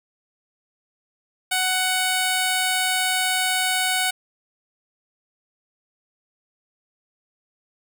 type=tone with notch filter; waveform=5% pulse; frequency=744 Hz; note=F#5; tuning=9 cents sharp; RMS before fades=-22 dBFS; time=1.51-4.11 s; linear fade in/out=10 ms; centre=5800 Hz; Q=1.2; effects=none